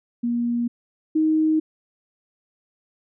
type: tone pair in turn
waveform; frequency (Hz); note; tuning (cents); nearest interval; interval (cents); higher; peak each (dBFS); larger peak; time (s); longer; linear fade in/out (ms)
sine; 237.8 / 313.4; A#3 / D#4; +35 / +13; perfect fourth; 478; second; -20 / -16; second; 0.23-0.68 / 1.15-1.6; neither; 10
effects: none